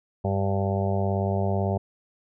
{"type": "harmonic tone", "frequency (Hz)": 98, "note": "G2", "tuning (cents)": 0, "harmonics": [1, 2, 4, 5, 6, 7, 8, 9], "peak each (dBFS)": [-25, -29, -31, -36, -32, -32, -37, -39], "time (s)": [0.24, 1.78], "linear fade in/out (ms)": 10, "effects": []}